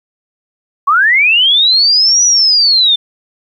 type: linear two-way sweep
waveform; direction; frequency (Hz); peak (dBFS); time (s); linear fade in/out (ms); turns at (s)
sine; up then down; 1074 to 5920 to 3521; -6; 0.87-2.96; 10; 2.24
effects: 8-bit